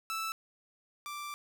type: tone pair in turn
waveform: sawtooth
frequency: 1318.5 / 1174.6 Hz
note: E6 / D6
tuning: 0 / 0 cents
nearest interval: major second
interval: 200 cents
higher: first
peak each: -30 / -35 dBFS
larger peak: first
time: 0.1-0.32 / 1.06-1.34 s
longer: second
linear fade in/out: 0 ms
effects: none